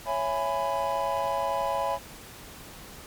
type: chord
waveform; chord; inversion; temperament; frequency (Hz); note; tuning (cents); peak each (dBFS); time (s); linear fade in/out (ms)
triangle; C# minor seventh; none; just; 554.4 / 665.2 / 831.5 / 997.9; C#5 / E5 / G#5 / B5; 0 / +16 / +2 / +18; -29 / -30 / -29 / -28; 0.05-1.99; 50
effects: pink hiss -45 dBFS RMS until 3.06 s + MP3 96 kbps